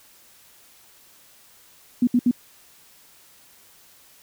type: tone bursts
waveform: sine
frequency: 244.4 Hz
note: B3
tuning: 18 cents flat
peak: -14 dBFS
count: 3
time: 2.02-2.312 s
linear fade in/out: 5 ms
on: 52 ms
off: 68 ms
effects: white hiss -53 dBFS RMS until 4.22 s